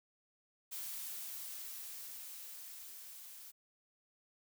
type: noise with level ramp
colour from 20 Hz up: blue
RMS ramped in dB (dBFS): -43 to -53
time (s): 0.71-3.52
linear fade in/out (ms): 20
effects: none